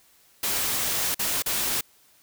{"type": "noise with dropouts", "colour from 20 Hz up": "white", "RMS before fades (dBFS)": -26, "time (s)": [0.43, 1.81], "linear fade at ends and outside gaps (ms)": 5, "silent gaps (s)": [[1.146, 1.192], [1.423, 1.46]], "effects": ["white hiss -59 dBFS RMS until 2.22 s"]}